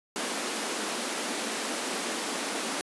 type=high-pass noise; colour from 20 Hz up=pink; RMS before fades=-32 dBFS; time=0.16-2.81 s; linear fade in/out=0 ms; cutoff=210 Hz; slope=48 dB/octave; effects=resampled to 24000 Hz